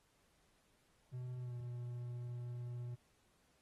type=tone with pitch glide; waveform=triangle; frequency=125.1 to 121.33 Hz; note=B2 to B2; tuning=+23 to -30 cents; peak=-40 dBFS; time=1.12-2.96 s; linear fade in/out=20 ms; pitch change=-53 cents; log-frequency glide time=1.39-1.55 s; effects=pink hiss -75 dBFS RMS until 3.61 s + AAC 32 kbps